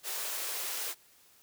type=high-pass noise; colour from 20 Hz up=white; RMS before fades=-36 dBFS; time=0.03-0.95 s; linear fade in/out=50 ms; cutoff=350 Hz; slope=48 dB/octave; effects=white hiss -62 dBFS RMS until 1.42 s